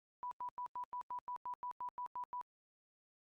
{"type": "tone bursts", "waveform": "sine", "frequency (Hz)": 987, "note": "B5", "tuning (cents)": -1, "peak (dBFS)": -40, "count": 13, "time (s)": [0.23, 2.413], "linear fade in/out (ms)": 0, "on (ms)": 83, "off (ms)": 92, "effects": ["Opus 48 kbps"]}